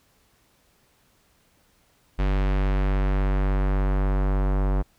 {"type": "tone with low-pass filter sweep", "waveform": "square", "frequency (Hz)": 48.23, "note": "G1", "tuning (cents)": -27, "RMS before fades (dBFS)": -22, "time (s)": [2.18, 4.83], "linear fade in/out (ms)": 20, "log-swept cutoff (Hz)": [2800, 1100], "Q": 0.97, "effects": ["pink hiss -63 dBFS RMS until 4.98 s"]}